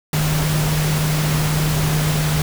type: tone in noise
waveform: sine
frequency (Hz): 153.1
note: D#3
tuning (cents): -28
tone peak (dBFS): -17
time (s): 0.13-2.42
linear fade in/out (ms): 2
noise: pink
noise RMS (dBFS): -23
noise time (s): 0.13-2.42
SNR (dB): +3
effects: none